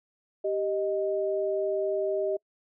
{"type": "tone pair together", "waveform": "sine", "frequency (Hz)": [391.3, 622.3], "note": ["G4", "D#5"], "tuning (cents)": [-3, 0], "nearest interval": "minor sixth", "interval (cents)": 803, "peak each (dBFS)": -28, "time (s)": [0.44, 2.37], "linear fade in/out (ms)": 10, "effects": ["noise-tail reverb RT60 0.1 s tail -26 dB re dry"]}